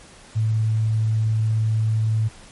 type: tone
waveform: sine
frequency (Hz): 110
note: A2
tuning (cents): 0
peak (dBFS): -17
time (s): 0.35-2.29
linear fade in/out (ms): 20
effects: pink hiss -46 dBFS RMS until 2.51 s + MP3 48 kbps